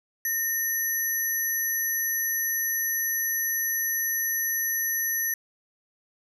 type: tone cluster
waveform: sine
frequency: 1828 / 5980 / 11590 Hz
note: A#6 / F#8 / F#9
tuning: -34 / +17 / -37 cents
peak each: -30 / -30 / -27 dBFS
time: 0.25-5.34 s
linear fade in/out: 2 ms
effects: none